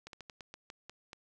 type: slowing click train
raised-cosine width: 0.2 ms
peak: -29 dBFS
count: 9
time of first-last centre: 0.07-1.131 s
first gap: 62 ms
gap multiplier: 1.21
effects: none